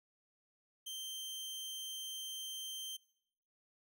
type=tone; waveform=sawtooth; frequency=3136 Hz; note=G7; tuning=in tune; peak=-39 dBFS; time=0.86-2.97 s; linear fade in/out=10 ms; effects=noise-tail reverb RT60 0.8 s tail -23 dB re dry